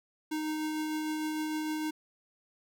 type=tone with tremolo; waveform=square; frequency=309.4 Hz; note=D#4; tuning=10 cents flat; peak=-31 dBFS; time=0.31-1.91 s; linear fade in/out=10 ms; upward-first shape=triangle; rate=6.6 Hz; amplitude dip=25%; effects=none